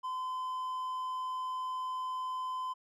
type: tone with hard clipping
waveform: triangle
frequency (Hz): 1023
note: C6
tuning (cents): -39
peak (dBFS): -35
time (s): 0.03-2.74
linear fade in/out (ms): 20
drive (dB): 6
effects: none